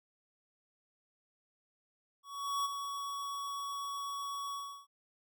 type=tone with ADSR envelope; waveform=square; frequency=1123 Hz; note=C#6; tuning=22 cents sharp; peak=-31 dBFS; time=2.23-4.87 s; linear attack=420 ms; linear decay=21 ms; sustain=-7 dB; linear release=340 ms; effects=none